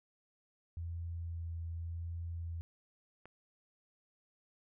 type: tone with vibrato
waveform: sine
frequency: 84 Hz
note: E2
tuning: 33 cents sharp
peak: -38 dBFS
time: 0.77-2.61 s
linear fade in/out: 0 ms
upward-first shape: sine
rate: 0.89 Hz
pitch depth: 13 cents each way
type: click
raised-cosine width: 0.5 ms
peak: -37 dBFS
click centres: 3.256 s
effects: none